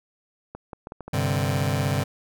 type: clicks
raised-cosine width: 1 ms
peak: -22 dBFS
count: 8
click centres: 0.55 / 0.732 / 0.871 / 0.921 / 1.007 / 1.08 / 1.274 / 1.347 s
type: chord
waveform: sawtooth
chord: G suspended fourth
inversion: none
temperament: just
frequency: 98 / 130.67 / 147 Hz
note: G2 / C3 / D3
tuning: 0 / -2 / +2 cents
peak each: -22 dBFS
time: 1.13-2.04 s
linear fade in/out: 10 ms
effects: none